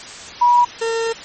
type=tone pair in turn; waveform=sine / 40% pulse; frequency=968 / 455.7 Hz; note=B5 / A#4; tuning=-35 / -39 cents; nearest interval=octave + minor second; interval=1304 cents; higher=first; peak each=-9 / -17 dBFS; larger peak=first; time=0.41-0.65 / 0.81-1.13 s; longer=second; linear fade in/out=10 ms; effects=white hiss -34 dBFS RMS until 1.24 s + MP3 32 kbps